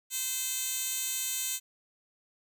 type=tone with high-pass filter; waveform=10% pulse; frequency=517 Hz; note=C5; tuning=21 cents flat; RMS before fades=-33 dBFS; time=0.1-1.6 s; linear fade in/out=50 ms; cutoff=5800 Hz; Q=1.2; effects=none